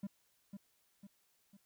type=tone with echo; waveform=triangle; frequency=199.1 Hz; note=G3; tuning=27 cents sharp; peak=-36 dBFS; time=0.03-0.07 s; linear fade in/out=5 ms; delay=500 ms; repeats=3; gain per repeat=-6 dB; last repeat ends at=1.57 s; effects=white hiss -75 dBFS RMS until 1.65 s